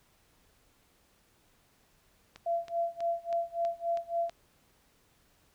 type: click train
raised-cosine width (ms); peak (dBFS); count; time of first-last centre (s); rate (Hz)
0.2; -29; 7; 2.36-4.295; 3.1
type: tone with tremolo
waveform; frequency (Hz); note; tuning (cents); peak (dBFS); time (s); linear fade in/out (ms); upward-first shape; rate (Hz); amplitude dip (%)
sine; 680; F5; -46; -26; 2.46-4.3; 5; sine; 3.6; 95
effects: pink hiss -67 dBFS RMS until 5.54 s